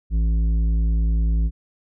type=tone with tanh clipping; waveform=sine; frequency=55.2 Hz; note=A1; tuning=6 cents sharp; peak=-18 dBFS; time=0.1-1.51 s; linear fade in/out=50 ms; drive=9 dB; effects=none